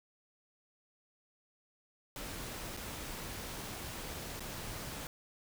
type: noise with dropouts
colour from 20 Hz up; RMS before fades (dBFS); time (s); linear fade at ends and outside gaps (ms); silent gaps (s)
pink; -43; 2.16-5.07; 1; 2.767-2.772 / 4.396-4.405
effects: none